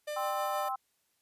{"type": "tone with tremolo", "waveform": "45% pulse", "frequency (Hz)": 598, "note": "D5", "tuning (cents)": 31, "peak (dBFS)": -34, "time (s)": [0.07, 0.69], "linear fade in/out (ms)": 10, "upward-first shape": "sine", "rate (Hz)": 6.4, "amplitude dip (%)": 30}
{"type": "high-pass noise", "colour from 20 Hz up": "white", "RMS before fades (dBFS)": -48, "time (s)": [0.15, 0.73], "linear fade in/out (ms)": 50, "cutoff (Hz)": 11000, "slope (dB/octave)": 48}
{"type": "harmonic tone", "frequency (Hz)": 261.5, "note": "C4", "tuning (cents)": -1, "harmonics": [3, 4, 5], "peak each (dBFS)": [-34, -37, -37], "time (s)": [0.16, 0.76], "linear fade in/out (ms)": 10}
{"effects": ["white hiss -75 dBFS RMS until 1.21 s", "resampled to 32000 Hz"]}